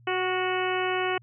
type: harmonic tone with a mistuned harmonic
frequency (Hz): 370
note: F#4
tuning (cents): 0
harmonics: 1 / 2 / 3 / 4 / 5 / 6 / 7 / 8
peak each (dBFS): -28 / -31 / -33 / -34 / -35 / -36 / -36 / -37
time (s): 0.07-1.18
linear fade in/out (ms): 5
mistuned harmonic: 4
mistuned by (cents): -28
effects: added 119 Hz sine -52 dBFS peak until 1.22 s